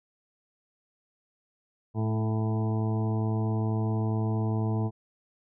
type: harmonic tone with a mistuned harmonic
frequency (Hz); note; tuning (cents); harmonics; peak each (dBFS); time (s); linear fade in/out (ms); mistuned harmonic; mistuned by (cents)
110; A2; 0; 1 / 2 / 3 / 4 / 6 / 7 / 8 / 9; -26 / -32 / -36 / -38 / -42 / -43 / -44 / -45; 1.94-4.91; 50; 2; -18
effects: none